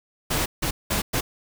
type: noise bursts at uneven times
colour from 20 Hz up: pink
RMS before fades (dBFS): -24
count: 4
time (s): 0.3-0.46 / 0.62-0.71 / 0.9-1.02 / 1.13-1.21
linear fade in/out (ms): 10
effects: none